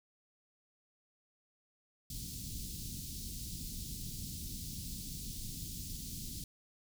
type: band-stop noise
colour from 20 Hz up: pink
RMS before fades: -43 dBFS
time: 2.1-6.44 s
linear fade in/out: 2 ms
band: 240 to 4100 Hz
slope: 24 dB/octave
effects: none